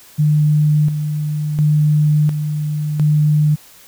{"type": "tone with tremolo", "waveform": "sine", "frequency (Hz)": 150.6, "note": "D3", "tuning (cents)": 44, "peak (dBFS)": -10, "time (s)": [0.18, 3.56], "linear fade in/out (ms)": 20, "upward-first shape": "square", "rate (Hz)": 0.71, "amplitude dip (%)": 55, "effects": ["white hiss -44 dBFS RMS until 3.87 s"]}